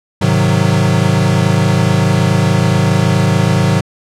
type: chord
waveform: square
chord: Ab dominant seventh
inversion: none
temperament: equal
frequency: 103.83 / 130.81 / 155.56 / 185 Hz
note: Ab2 / C3 / Eb3 / Gb3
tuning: 0 / 0 / 0 / 0 cents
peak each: -16 dBFS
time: 0.21-3.81 s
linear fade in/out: 10 ms
effects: low-pass 9000 Hz 12 dB/octave